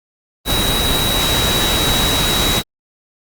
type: tone in noise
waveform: sine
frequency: 3860 Hz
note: B7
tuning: 40 cents flat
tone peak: -18 dBFS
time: 0.45-2.63 s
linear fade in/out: 50 ms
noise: pink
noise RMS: -17 dBFS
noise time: 0.45-2.63 s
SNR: -4 dB
effects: Opus 32 kbps